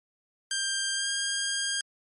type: tone with pitch glide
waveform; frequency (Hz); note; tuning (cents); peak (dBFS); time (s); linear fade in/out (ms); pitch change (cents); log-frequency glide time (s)
10% pulse; 1588 to 1610.2; G6 to G6; +22 to +46; -18; 0.51-1.81; 2; +24; 0.94-1.08
effects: MP3 48 kbps